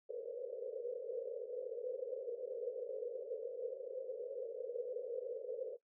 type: band-pass noise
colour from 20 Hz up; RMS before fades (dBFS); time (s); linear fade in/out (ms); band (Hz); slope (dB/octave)
pink; -43; 0.09-5.77; 10; 450 to 530; 96
effects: noise-tail reverb RT60 0.1 s tail -17 dB re dry